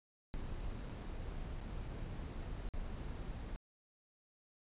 brown noise with dropouts, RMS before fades -43 dBFS, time 0.34-3.56 s, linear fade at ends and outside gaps 0 ms, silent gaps 0.891-0.896 / 1.604-1.611 / 2.688-2.737 s, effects resampled to 8000 Hz

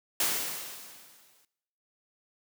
white noise with exponential decay, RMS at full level -26 dBFS, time 0.2-1.45 s, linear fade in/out 2 ms, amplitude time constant 270 ms, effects noise-tail reverb RT60 0.9 s tail -20 dB re dry + high-pass 150 Hz 12 dB/octave

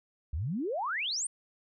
sine exponential sweep, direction up, 65 to 9350 Hz, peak -30 dBFS, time 0.33-1.27 s, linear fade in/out 5 ms, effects none

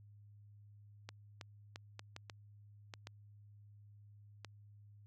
clicks, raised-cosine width 0.2 ms, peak -29 dBFS, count 9, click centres 1.09 / 1.412 / 1.759 / 1.994 / 2.164 / 2.298 / 2.938 / 3.071 / 4.447 s, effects added 103 Hz sine -57 dBFS peak until 5.06 s

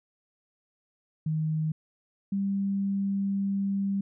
sine tone pair in turn, 156.6 / 197.3 Hz, D#3 / G3, +11 / +11 cents, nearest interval major third, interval 400 cents, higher second, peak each -25 dBFS, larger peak neither, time 1.26-1.72 / 2.32-4.01 s, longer second, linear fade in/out 5 ms, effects none

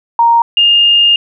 sine tone pair in turn, 932.3 / 2825 Hz, A#5 / F7, 0 / +19 cents, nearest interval octave + perfect fifth, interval 1919 cents, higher second, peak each -5 dBFS, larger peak neither, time 0.19-0.42 / 0.57-1.16 s, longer second, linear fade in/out 2 ms, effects none

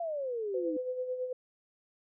sine exponential sweep, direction down, 698.5 to 299.3 Hz, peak -32 dBFS, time 0-0.77 s, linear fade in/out 5 ms
sine tone with tremolo, 506 Hz, B4, 42 cents sharp, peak -30 dBFS, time 0.54-1.33 s, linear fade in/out 5 ms, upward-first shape sine, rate 9.1 Hz, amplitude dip 55%
effects none

